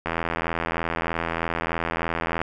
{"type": "click train", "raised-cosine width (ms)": 0.5, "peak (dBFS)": -10, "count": 197, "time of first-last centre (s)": [0.06, 2.416], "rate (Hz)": 83.2, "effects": []}